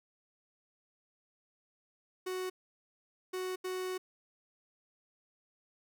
45% pulse tone bursts at uneven times, 370.2 Hz, F#4, 1 cent sharp, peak -35 dBFS, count 3, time 2.26-2.5 / 3.33-3.56 / 3.64-3.98 s, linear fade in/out 10 ms, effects none

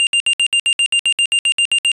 square tone bursts, 2794 Hz, F7, in tune, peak -12 dBFS, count 15, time 0-1.917 s, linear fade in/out 0 ms, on 69 ms, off 63 ms, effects resampled to 22050 Hz

